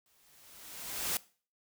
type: noise with exponential growth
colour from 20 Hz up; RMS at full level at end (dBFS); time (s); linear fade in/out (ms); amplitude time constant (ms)
white; -31; 0.06-1.17; 1; 240
effects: noise-tail reverb RT60 0.4 s tail -20 dB re dry